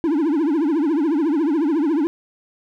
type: tone with vibrato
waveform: triangle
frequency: 307.7 Hz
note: D#4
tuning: 19 cents flat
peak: -14 dBFS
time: 0.04-2.07 s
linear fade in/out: 0 ms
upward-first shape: triangle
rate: 14 Hz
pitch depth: 230 cents each way
effects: none